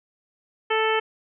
harmonic tone, 440 Hz, A4, in tune, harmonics 1 / 2 / 3 / 4 / 5 / 6 / 7, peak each -23 / -26 / -28 / -29 / -30 / -31 / -31 dBFS, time 0.7-1 s, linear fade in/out 10 ms, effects none

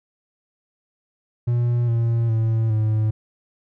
triangle tone with pitch steps, 120 / 116.05 / 112.22 / 108.53 Hz, B2 / A#2 / A2 / A2, -49 / -7 / +35 / -23 cents, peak -15 dBFS, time 1.47-3.11 s, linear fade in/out 10 ms, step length 410 ms, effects none

